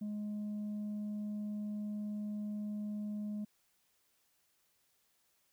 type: tone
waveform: sine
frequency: 209.1 Hz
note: G#3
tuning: 12 cents sharp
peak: -34 dBFS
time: 0.01-3.45 s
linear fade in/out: 10 ms
effects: tanh soft clip ceiling -36 dBFS + white hiss -75 dBFS RMS until 5.52 s